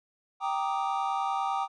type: chord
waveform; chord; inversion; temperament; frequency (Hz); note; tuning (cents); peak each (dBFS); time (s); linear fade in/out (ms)
triangle; Eb major seventh; first; equal; 784 / 932.3 / 1174.7 / 1244.5; G5 / Bb5 / D6 / Eb6; 0 / 0 / 0 / 0; -28 / -32 / -33 / -33; 0.4-1.68; 50
effects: resampled to 22050 Hz